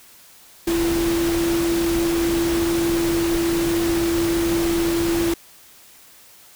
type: tone in noise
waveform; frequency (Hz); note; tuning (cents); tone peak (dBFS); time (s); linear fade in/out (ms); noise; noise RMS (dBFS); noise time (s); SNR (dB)
sine; 336.9; E4; +38; -18; 0.67-5.34; 5; pink; -27; 0.67-5.34; +6
effects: white hiss -48 dBFS RMS until 6.55 s